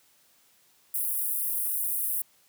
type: high-pass noise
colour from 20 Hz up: pink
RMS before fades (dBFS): -29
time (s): 0.94-2.22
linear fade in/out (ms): 5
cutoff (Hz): 10000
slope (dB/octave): 48
effects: white hiss -63 dBFS RMS until 2.48 s + high-pass 80 Hz 12 dB/octave